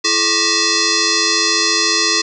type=tone with frequency modulation; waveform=sine; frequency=333.4 Hz; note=E4; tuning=20 cents sharp; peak=-12 dBFS; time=0.04-2.22 s; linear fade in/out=10 ms; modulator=761 Hz; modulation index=7.8; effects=9-bit